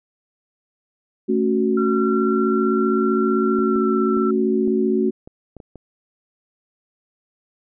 sine chord, F# minor, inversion first, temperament just, 222 / 277.5 / 370 Hz, A3 / C#4 / F#4, +16 / +2 / 0 cents, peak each -20 / -23 / -19 dBFS, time 1.28-5.11 s, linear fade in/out 20 ms
sine tone with pitch glide, 1363 to 1338 Hz, F6 to E6, -43 to +25 cents, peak -25 dBFS, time 1.77-4.31 s, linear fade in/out 5 ms, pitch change -32 cents, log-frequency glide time 3.57-3.81 s
clicks, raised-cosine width 2 ms, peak -25 dBFS, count 8, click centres 3.59 / 3.76 / 4.171 / 4.677 / 5.275 / 5.567 / 5.602 / 5.757 s
effects none

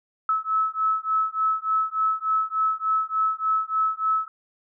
sine beating tone pair, 1297 / 1300.4 Hz, E6 / E6, -28 / -24 cents, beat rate 3.4 Hz, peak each -24 dBFS, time 0.29-4.28 s, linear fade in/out 2 ms, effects none

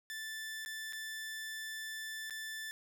sawtooth tone with dropouts, 1760 Hz, A6, in tune, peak -37 dBFS, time 0.1-2.71 s, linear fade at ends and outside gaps 0 ms, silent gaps 0.65-0.66 / 0.925-0.932 / 2.298-2.307 s, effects none

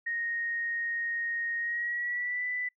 sine tone with pitch glide, 1864.7 to 1987 Hz, A#6 to B6, 0 to +10 cents, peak -30 dBFS, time 0.06-2.69 s, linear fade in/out 10 ms, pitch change +110 cents, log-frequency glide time 1.58-2.45 s, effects noise-tail reverb RT60 0.1 s tail -23 dB re dry

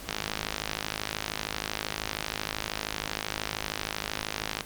click train, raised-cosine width 0.2 ms, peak -11 dBFS, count 240, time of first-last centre 0.09-4.608 s, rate 52.9 Hz, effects pink hiss -43 dBFS RMS until 4.65 s + Opus 48 kbps

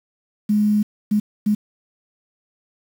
sine tone bursts at uneven times, 209.8 Hz, G#3, 18 cents sharp, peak -14 dBFS, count 3, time 0.49-0.83 / 1.11-1.2 / 1.46-1.55 s, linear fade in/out 10 ms, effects 7-bit

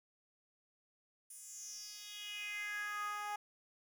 10% pulse tone with high-pass filter sweep, 415.3 Hz, G#4, in tune, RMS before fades -44 dBFS, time 1.3-3.36 s, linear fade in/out 5 ms, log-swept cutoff 9400 to 850 Hz, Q 4.6, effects none

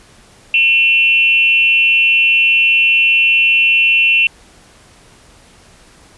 sine tone with frequency modulation, 2700 Hz, E7, 41 cents sharp, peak -8 dBFS, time 0.54-4.27 s, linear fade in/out 2 ms, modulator 265 Hz, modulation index 0.52, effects pink hiss -45 dBFS RMS until 6.17 s + resampled to 24000 Hz

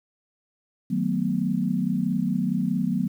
sine chord, B dominant seventh, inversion first, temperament just, 154.34 / 185.21 / 222.2 / 246.9 Hz, D#3 / F#3 / A3 / B3, -14 / +2 / +17 / 0 cents, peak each -31 / -25 / -28 / -27 dBFS, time 0.9-3.08 s, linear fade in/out 10 ms, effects 9-bit

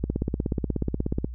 click train, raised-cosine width 3 ms, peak -12 dBFS, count 21, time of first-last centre 0.04-1.245 s, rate 16.6 Hz, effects added 60 Hz sine -33 dBFS peak until 1.34 s

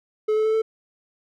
triangle tone with pitch steps, 429.7 / 433.9 / 438.2 / 442.5 Hz, A4 / A4 / A4 / A4, -41 / -24 / -7 / +10 cents, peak -16 dBFS, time 0.28-0.62 s, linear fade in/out 10 ms, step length 85 ms, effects none

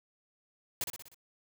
white noise with echo, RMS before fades -33 dBFS, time 0.81-0.84 s, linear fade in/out 2 ms, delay 61 ms, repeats 5, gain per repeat -5 dB, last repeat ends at 1.145 s, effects none

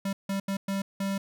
square tone bursts at uneven times, 196 Hz, G3, in tune, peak -28 dBFS, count 5, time 0.05-0.13 / 0.29-0.4 / 0.48-0.57 / 0.68-0.82 / 1-1.18 s, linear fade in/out 5 ms, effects none

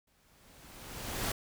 pink noise with exponential growth, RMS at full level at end -32 dBFS, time 0.07-1.32 s, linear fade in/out 5 ms, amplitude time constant 270 ms, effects none

